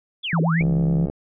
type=linear two-way sweep; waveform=sine; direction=down then up; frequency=3583 to 230 to 2484 Hz; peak=-24 dBFS; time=0.23-0.63 s; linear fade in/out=20 ms; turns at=0.41 s
type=tone with vibrato; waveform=sine; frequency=164.81 Hz; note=E3; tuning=in tune; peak=-17 dBFS; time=0.33-1.06 s; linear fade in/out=2 ms; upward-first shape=sine; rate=8.9 Hz; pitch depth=39 cents each way
type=click train; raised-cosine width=2 ms; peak=-15 dBFS; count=35; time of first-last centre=0.61-1.099 s; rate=69.5 Hz
effects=none